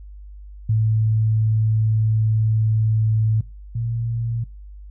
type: tone pair in turn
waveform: sine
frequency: 109.7 / 115.95 Hz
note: A2 / A#2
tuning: -5 / -9 cents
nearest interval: minor second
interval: 96 cents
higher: second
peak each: -15 / -21 dBFS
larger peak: first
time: 0.69-3.41 / 3.75-4.44 s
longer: first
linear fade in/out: 5 ms
effects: noise-tail reverb RT60 0.3 s tail -23 dB re dry + added 50 Hz sine -36 dBFS peak until 4.9 s